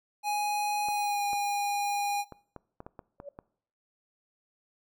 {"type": "tone with pitch glide", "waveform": "square", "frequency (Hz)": [830.6, 814.4], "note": ["G#5", "G#5"], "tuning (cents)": [0, -34], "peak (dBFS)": -28, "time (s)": [0.23, 2.25], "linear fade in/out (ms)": 50, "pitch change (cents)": -34, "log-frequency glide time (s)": [0.87, 1.25]}
{"type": "clicks", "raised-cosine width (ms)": 1, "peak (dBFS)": -28, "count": 9, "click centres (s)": [0.886, 1.332, 2.323, 2.563, 2.804, 2.865, 2.992, 3.201, 3.389]}
{"type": "tone with exponential growth", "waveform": "sine", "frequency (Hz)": 569, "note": "C#5", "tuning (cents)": 45, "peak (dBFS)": -35, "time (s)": [3.18, 3.29], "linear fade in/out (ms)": 5, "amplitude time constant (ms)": 22}
{"effects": ["noise-tail reverb RT60 0.6 s tail -22 dB re dry"]}